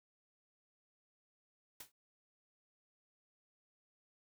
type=noise with exponential decay; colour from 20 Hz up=white; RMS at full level=-45 dBFS; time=1.8-1.92 s; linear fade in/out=5 ms; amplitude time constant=26 ms; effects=none